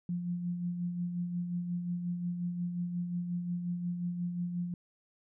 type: tone with tremolo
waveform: sine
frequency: 175.5 Hz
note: F3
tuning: 9 cents sharp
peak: -30 dBFS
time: 0.09-4.74 s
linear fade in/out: 2 ms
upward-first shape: sine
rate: 5.6 Hz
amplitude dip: 45%
effects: none